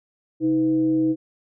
sine tone with frequency modulation, 317.7 Hz, D#4, 36 cents sharp, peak -17 dBFS, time 0.4-1.16 s, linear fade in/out 50 ms, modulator 183 Hz, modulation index 0.37, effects none

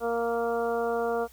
harmonic tone, 233.1 Hz, A#3, in tune, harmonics 1 / 2 / 3 / 4 / 5 / 6, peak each -37 / -27 / -31 / -39 / -38 / -38 dBFS, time 0-1.28 s, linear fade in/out 50 ms, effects added 60 Hz sine -54 dBFS peak until 1.32 s + white hiss -57 dBFS RMS until 1.32 s

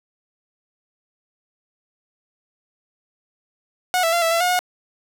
sawtooth tone with pitch steps, 730 / 661 / 687 / 659 / 672 / 719 / 724 Hz, F#5 / E5 / F5 / E5 / E5 / F#5 / F#5, -24 / +5 / -29 / -1 / +33 / -50 / -38 cents, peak -13 dBFS, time 3.94-4.591 s, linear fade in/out 0 ms, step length 93 ms, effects none

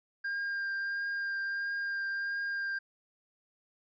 triangle tone with vibrato, 1602 Hz, G6, 37 cents sharp, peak -30 dBFS, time 0.24-2.79 s, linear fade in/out 10 ms, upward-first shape triangle, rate 1.5 Hz, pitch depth 16 cents each way, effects resampled to 16000 Hz

